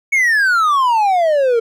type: exponential sweep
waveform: triangle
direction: down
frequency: 2237 to 449.8 Hz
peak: -9 dBFS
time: 0.12-1.6 s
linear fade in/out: 10 ms
effects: none